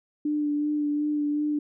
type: tone with vibrato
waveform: sine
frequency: 296 Hz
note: D4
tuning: 14 cents sharp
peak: -23 dBFS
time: 0.25-1.59 s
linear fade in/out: 5 ms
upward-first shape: sine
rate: 2.7 Hz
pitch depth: 19 cents each way
effects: none